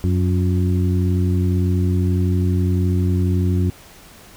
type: harmonic tone with a mistuned harmonic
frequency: 92 Hz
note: F#2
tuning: 9 cents flat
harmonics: 1 / 2 / 3 / 4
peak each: -16 / -22 / -26 / -28 dBFS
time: 0.04-3.7 s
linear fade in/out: 0 ms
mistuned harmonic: 4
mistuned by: -49 cents
effects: pink hiss -44 dBFS RMS until 4.36 s